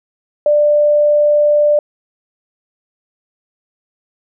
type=tone; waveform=sine; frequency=592 Hz; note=D5; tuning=14 cents sharp; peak=-8 dBFS; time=0.46-1.79 s; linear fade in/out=2 ms; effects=none